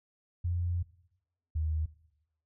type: tone pair in turn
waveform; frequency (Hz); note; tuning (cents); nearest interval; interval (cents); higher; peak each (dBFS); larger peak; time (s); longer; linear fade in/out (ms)
sine; 87.31 / 78.28; F2 / D#2; 0 / +11; major second; 189; first; -28; neither; 0.44-0.83 / 1.55-1.86; first; 10
effects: noise-tail reverb RT60 0.8 s tail -18 dB re dry